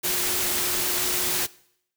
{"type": "tone in noise", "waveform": "sine", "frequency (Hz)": 360, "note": "F#4", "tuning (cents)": -47, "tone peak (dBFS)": -36, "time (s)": [0.03, 1.47], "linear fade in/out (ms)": 20, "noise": "white", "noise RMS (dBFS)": -25, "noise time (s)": [0.03, 1.47], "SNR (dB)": -14, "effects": ["noise-tail reverb RT60 0.7 s tail -21 dB re dry"]}